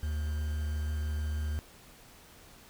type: tone with quantisation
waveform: triangle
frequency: 75.5 Hz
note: D2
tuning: 48 cents sharp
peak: -28 dBFS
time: 0.03-1.59 s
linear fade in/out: 0 ms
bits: 8
effects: pink hiss -55 dBFS RMS until 2.69 s